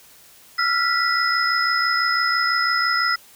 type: tone cluster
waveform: sine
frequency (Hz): 1337 / 1403 / 1964 / 5110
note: E6 / F6 / B6 / D#8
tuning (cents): +24 / +8 / -10 / +45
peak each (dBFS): -23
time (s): 0.58-3.16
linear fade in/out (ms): 10
effects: white hiss -49 dBFS RMS until 3.35 s